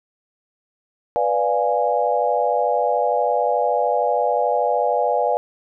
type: chord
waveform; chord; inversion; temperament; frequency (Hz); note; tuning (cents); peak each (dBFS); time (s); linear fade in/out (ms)
sine; B diminished seventh; none; equal; 493.9 / 587.3 / 698.5 / 830.6; B4 / D5 / F5 / Ab5; 0 / 0 / 0 / 0; -22; 1.16-5.37; 0
effects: none